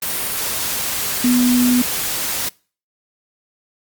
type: tone in noise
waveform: sine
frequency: 246.9 Hz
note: B3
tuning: in tune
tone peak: -12 dBFS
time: 1.24-1.82 s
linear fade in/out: 5 ms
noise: white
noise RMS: -22 dBFS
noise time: 0.02-2.49 s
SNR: +7 dB
effects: noise-tail reverb RT60 0.4 s tail -25 dB re dry + Opus 32 kbps